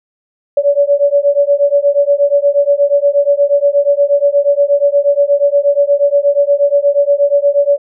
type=beating tone pair; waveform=sine; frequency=566 / 574.4 Hz; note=C#5 / D5; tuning=+36 / -39 cents; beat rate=8.4 Hz; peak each=-11 dBFS; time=0.57-7.78 s; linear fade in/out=5 ms; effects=none